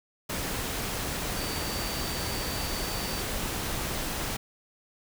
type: tone in noise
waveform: sine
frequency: 4600 Hz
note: D8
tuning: 37 cents flat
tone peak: -39 dBFS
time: 1.36-3.22 s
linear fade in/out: 10 ms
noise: pink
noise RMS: -32 dBFS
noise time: 0.29-4.37 s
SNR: -10 dB
effects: none